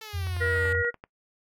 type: exponential sweep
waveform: 5% pulse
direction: down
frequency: 444.5 to 283.9 Hz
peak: -28 dBFS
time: 0.01-0.73 s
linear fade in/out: 5 ms
type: tone with vibrato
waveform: sine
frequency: 87.8 Hz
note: F2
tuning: 10 cents sharp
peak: -28 dBFS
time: 0.13-0.83 s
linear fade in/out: 20 ms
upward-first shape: sine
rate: 17 Hz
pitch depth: 100 cents each way
type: click train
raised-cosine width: 0.5 ms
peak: -27 dBFS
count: 9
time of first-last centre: 0.27-1.039 s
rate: 10.4 Hz
type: harmonic tone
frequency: 476.4 Hz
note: A#4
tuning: 38 cents sharp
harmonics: 1 / 3 / 4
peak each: -28 / -28 / -28 dBFS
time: 0.4-0.91 s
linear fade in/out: 20 ms
effects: noise-tail reverb RT60 0.1 s tail -21 dB re dry